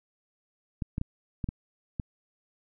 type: clicks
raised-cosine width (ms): 5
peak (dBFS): -18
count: 6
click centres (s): 0.822 / 0.981 / 1.014 / 1.442 / 1.489 / 1.998
effects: none